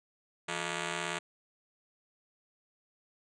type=ring-modulated tone; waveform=5% pulse; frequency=261.6 Hz; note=C4; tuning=in tune; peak=-19 dBFS; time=0.48-1.19 s; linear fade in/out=10 ms; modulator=92 Hz; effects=resampled to 22050 Hz